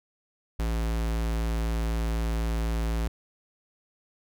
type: tone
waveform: square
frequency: 56 Hz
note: A1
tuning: 31 cents sharp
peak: -26 dBFS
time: 0.59-3.08 s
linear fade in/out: 5 ms
effects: none